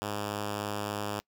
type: tone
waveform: 5% pulse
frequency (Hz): 103.4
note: G#2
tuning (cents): -7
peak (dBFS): -21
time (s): 0.02-1.2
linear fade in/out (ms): 0
effects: noise-tail reverb RT60 0.1 s tail -25 dB re dry